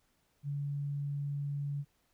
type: tone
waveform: sine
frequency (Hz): 142.8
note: D3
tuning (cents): -48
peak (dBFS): -33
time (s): 0.43-1.85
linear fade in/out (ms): 50
effects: pink hiss -74 dBFS RMS until 2.13 s